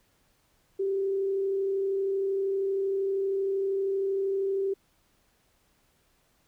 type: tone with frequency modulation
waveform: sine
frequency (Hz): 390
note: G4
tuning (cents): -9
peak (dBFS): -25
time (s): 0.79-4.74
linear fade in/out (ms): 10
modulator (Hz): 32.8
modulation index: 0.22
effects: pink hiss -68 dBFS RMS until 6.47 s